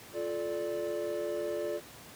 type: chord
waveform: triangle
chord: D minor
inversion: first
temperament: equal with one note detuned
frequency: 349.2 / 434.4 / 587.3 Hz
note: F4 / A4 / D5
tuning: 0 / -22 / 0 cents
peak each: -35 / -35 / -33 dBFS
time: 0.13-1.81 s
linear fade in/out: 50 ms
effects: pink hiss -50 dBFS RMS until 2.15 s + high-pass 100 Hz 12 dB/octave